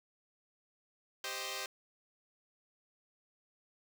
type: chord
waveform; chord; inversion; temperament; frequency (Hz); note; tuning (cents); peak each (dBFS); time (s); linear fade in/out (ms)
5% pulse; C minor; second; equal; 392 / 523.3 / 622.3; G4 / C5 / Eb5; 0 / 0 / 0; -32 / -30 / -32; 1.24-1.66; 2
effects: none